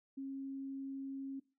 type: tone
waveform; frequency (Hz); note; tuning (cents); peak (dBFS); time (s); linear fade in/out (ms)
sine; 271.2; C#4; -38; -40; 0.17-1.4; 10
effects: noise-tail reverb RT60 0.3 s tail -19 dB re dry